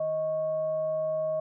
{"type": "tone with frequency modulation", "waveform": "sine", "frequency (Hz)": 628, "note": "D#5", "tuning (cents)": 16, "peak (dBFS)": -26, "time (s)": [0, 1.4], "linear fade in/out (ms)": 5, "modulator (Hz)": 473, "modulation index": 0.23, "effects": []}